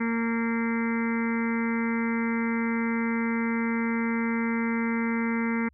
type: harmonic tone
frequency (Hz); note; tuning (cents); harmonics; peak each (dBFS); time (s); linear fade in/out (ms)
230.1; A#3; -22; 1 / 2 / 4 / 5 / 6 / 7 / 8 / 9 / 10; -25 / -35 / -37 / -42 / -39 / -40 / -41 / -35 / -43; 0-5.69; 10
effects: added 69 Hz sine -58 dBFS peak until 5.73 s